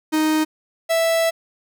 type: tone pair in turn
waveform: 45% pulse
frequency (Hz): 311.1 / 659.2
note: D#4 / E5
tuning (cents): 0 / 0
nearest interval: octave + minor second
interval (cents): 1300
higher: second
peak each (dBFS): -16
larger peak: neither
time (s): 0.12-0.45 / 0.89-1.31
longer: second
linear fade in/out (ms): 20
effects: none